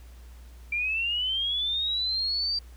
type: linear sweep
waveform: sine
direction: up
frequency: 2349 to 4699 Hz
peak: -25 dBFS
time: 0.72-2.59 s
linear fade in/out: 5 ms
effects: added 60 Hz sine -44 dBFS peak until 2.76 s + pink hiss -58 dBFS RMS until 2.76 s